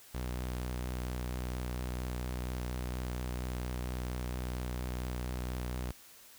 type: tone with vibrato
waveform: sawtooth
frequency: 62 Hz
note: B1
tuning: 7 cents sharp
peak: -31 dBFS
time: 0.14-5.92 s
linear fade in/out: 10 ms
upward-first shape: sine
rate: 4.3 Hz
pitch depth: 18 cents each way
effects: white hiss -56 dBFS RMS until 6.38 s